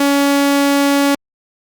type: tone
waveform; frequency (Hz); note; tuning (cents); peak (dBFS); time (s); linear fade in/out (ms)
sawtooth; 281.5; C#4; +27; -7; 0-1.15; 5
effects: Opus 48 kbps